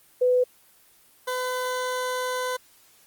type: tone pair in turn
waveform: sine / 20% pulse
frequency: 500 / 505.2 Hz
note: B4 / B4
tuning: +21 / +39 cents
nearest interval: unison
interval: 18 cents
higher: second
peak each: -17 / -21 dBFS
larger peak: first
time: 0.21-0.44 / 1.27-2.57 s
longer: second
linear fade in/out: 10 ms
effects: white hiss -57 dBFS RMS until 3.06 s + Opus 24 kbps

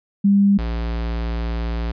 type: tone pair in turn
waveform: sine / square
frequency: 199.9 / 57.37 Hz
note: G3 / A#1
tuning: +34 / -27 cents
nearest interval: octave + minor seventh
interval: 2161 cents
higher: first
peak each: -11 / -22 dBFS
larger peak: first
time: 0.24-0.58 / 0.58-1.92 s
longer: second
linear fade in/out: 10 ms
effects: resampled to 11025 Hz

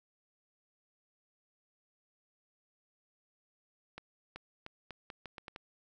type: accelerating click train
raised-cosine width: 0.3 ms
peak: -28 dBFS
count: 9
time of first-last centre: 3.98-5.561 s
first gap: 380 ms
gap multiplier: 0.8
effects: none

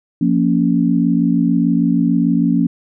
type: chord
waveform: sine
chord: Bb minor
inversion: second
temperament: just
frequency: 174.81 / 233.1 / 279.7 Hz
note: F3 / Bb3 / Db4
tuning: +2 / 0 / +16 cents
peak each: -16 dBFS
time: 0.21-2.67 s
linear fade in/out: 5 ms
effects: none

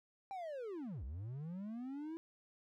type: linear two-way sweep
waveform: triangle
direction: down then up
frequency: 799 to 58.4 to 333.2 Hz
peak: -40 dBFS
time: 0.31-2.17 s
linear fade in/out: 0 ms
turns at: 1.04 s
effects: none

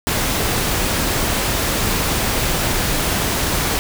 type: noise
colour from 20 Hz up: pink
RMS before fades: -19 dBFS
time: 0.07-3.79 s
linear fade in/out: 0 ms
effects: none

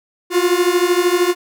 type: beating tone pair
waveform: 45% pulse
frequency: 348.7 / 361.7 Hz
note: F4 / F#4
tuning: -3 / -39 cents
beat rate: 13 Hz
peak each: -16 dBFS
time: 0.3-1.35 s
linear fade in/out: 50 ms
effects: none

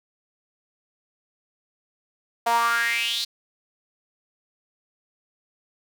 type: tone with high-pass filter sweep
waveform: sawtooth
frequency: 233.1 Hz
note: A#3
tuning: in tune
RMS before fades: -23 dBFS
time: 2.46-3.25 s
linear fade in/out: 10 ms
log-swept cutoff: 760 to 4300 Hz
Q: 6.4
effects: none

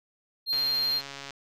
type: tone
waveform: triangle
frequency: 4196 Hz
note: C8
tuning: 4 cents sharp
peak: -23 dBFS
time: 0.46-1.02 s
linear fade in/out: 50 ms
type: click train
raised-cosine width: 0.2 ms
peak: -22 dBFS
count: 109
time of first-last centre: 0.53-1.307 s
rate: 139 Hz
effects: none

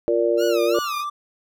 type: chord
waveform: sine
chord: Bb major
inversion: second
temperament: just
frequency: 349.6 / 466.2 / 582.7 Hz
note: F4 / Bb4 / D5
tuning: +2 / 0 / -14 cents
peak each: -21 dBFS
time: 0.08-0.79 s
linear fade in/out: 0 ms
type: tone with vibrato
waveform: 15% pulse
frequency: 1329 Hz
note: E6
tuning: 14 cents sharp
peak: -22 dBFS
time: 0.37-1.05 s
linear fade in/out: 50 ms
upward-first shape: sine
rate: 2.9 Hz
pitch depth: 170 cents each way
type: tone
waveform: triangle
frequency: 1174.7 Hz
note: D6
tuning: in tune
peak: -23 dBFS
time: 0.74-1.1 s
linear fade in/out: 10 ms
effects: none

